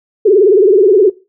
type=tone with vibrato; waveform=sine; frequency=400.3 Hz; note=G4; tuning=36 cents sharp; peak=-4 dBFS; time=0.25-1.1 s; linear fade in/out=10 ms; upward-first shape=triangle; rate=19 Hz; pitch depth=210 cents each way; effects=noise-tail reverb RT60 0.3 s tail -20 dB re dry